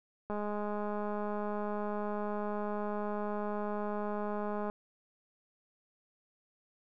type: click train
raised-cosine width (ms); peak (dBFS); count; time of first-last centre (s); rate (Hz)
1; -24; 916; 0.3-4.699; 208
effects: none